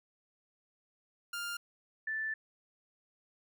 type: tone pair in turn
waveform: sawtooth / sine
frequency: 1400 / 1759.6 Hz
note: F6 / A6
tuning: +4 / 0 cents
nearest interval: major third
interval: 396 cents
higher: second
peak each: -33 / -33 dBFS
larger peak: neither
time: 1.33-1.57 / 2.07-2.34 s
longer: second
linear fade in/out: 5 ms
effects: none